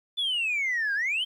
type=exponential two-way sweep; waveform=sine; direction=down then up; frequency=3520 to 1578 to 3212 Hz; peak=-23 dBFS; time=0.17-1.25 s; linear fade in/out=20 ms; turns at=0.94 s; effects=tanh soft clip ceiling -22 dBFS + 10-bit